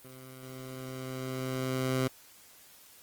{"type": "tone with level ramp", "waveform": "15% pulse", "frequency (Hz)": 130.1, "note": "C3", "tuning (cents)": -9, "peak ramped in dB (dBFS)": [-41, -20], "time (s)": [0.04, 2.08], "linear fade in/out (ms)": 10, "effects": ["white hiss -56 dBFS RMS until 3.02 s", "Opus 24 kbps"]}